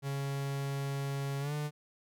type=tone with pitch glide; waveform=45% pulse; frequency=138.8 to 148.76 Hz; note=C#3 to D3; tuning=+3 to +23 cents; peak=-33 dBFS; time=0.02-1.71 s; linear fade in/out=50 ms; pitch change=+120 cents; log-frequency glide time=1.4-1.53 s; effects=none